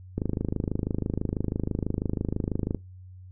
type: click train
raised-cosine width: 3 ms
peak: -14 dBFS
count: 68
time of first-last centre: 0.18-2.747 s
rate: 26.1 Hz
effects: noise-tail reverb RT60 0.2 s tail -21 dB re dry + added 92 Hz sine -43 dBFS peak until 3.31 s